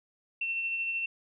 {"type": "tone with tremolo", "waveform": "sine", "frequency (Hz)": 2700, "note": "E7", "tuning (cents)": 41, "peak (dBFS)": -28, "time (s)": [0.41, 1.06], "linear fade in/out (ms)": 5, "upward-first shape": "sine", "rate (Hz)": 13, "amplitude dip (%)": 30, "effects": []}